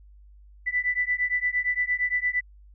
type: beating tone pair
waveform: sine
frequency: 1979 / 1987.7 Hz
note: B6 / B6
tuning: +3 / +11 cents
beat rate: 8.7 Hz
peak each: -26 dBFS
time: 0.66-2.41 s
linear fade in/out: 20 ms
effects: added 50 Hz sine -48 dBFS peak until 2.74 s